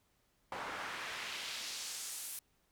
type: noise with band-pass filter sweep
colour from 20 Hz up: pink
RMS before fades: -43 dBFS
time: 0.52-2.39 s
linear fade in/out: 2 ms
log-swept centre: 960 to 12000 Hz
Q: 1.1
effects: pink hiss -75 dBFS RMS until 2.71 s